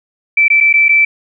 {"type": "tone with dropouts", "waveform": "sine", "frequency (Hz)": 2325, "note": "D7", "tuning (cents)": -18, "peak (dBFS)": -6, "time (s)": [0.37, 1.05], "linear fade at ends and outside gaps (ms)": 5, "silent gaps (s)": [[0.482, 0.501], [0.604, 0.608], [0.729, 0.738], [0.884, 0.891]], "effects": []}